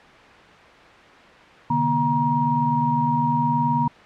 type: tone cluster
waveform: sine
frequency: 131.6 / 151 / 239.4 / 947 Hz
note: C3 / D3 / A#3 / A#5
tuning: +10 / +48 / +46 / +27 cents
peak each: -29 / -25 / -24 / -20 dBFS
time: 1.7-3.88 s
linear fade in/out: 5 ms
effects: white hiss -45 dBFS RMS until 4.05 s + low-pass 2000 Hz 12 dB/octave